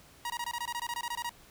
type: tone bursts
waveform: sawtooth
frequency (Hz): 951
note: A#5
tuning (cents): +34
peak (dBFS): -29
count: 15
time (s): 0.25-1.294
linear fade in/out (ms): 2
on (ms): 50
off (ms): 21
effects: pink hiss -57 dBFS RMS until 1.5 s